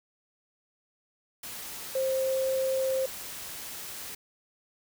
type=tone in noise; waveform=sine; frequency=528 Hz; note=C5; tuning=16 cents sharp; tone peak=-25 dBFS; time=1.95-3.06 s; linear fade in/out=5 ms; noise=white; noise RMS=-40 dBFS; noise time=1.43-4.15 s; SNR=+12 dB; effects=none